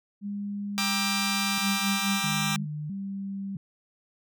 sine tone with pitch glide, 202.8 to 201.1 Hz, G#3 to G3, -41 to +44 cents, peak -30 dBFS, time 0.21-2.67 s, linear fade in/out 50 ms, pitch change -15 cents, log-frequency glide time 0.92-1.8 s
10% pulse chord, E half-diminished seventh, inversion first, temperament just, 791.1 / 949.3 / 1186.7 / 1318.5 Hz, G5 / Bb5 / D6 / E6, +16 / +31 / +18 / 0 cents, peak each -24 / -27 / -22 / -26 dBFS, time 0.78-2.56 s, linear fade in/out 0 ms
sine tone with vibrato, 171.9 Hz, F3, 27 cents flat, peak -31 dBFS, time 1.58-3.57 s, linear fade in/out 2 ms, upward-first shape square, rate 0.76 Hz, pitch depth 230 cents each way
effects none

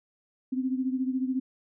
sine beating tone pair, 256.6 / 270.6 Hz, C4 / C#4, -34 / -42 cents, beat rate 14 Hz, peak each -27 / -32 dBFS, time 0.52-1.4 s, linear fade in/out 10 ms, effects none

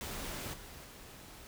pink noise with level steps, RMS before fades -41 / -50 / -52 dBFS, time 0.01-1.47 s, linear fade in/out 0 ms, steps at 0.53 / 0.84 s, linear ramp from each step 10 ms, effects none

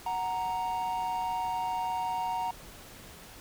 triangle tone pair together, 740 / 932.3 Hz, F#5 / A#5, 0 / 0 cents, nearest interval major third, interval 400 cents, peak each -32 / -29 dBFS, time 0.06-2.51 s, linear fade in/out 5 ms, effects pink hiss -49 dBFS RMS until 3.4 s

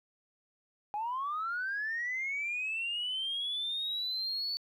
sine linear sweep, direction up, 813 to 4498 Hz, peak -31 dBFS, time 0.94-4.57 s, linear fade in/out 0 ms, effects tanh soft clip ceiling -28 dBFS + 12-bit

